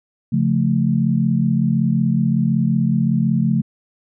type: chord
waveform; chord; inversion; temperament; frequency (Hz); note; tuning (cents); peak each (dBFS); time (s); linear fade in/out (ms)
sine; Db augmented; none; equal; 138.59 / 174.61 / 220; Db3 / F3 / A3; 0 / 0 / 0; -19 / -19 / -18; 0.32-3.62; 10
effects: none